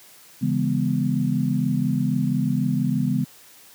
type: chord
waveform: sine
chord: C# minor seventh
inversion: none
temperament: equal with one note detuned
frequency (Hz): 138.59 / 164.81 / 203 / 246.9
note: C#3 / E3 / G#3 / B3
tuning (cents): 0 / 0 / -39 / 0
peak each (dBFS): -24 / -26 / -25 / -24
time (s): 0.41-3.25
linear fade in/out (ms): 20
effects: white hiss -49 dBFS RMS until 3.74 s + high-pass 80 Hz 12 dB/octave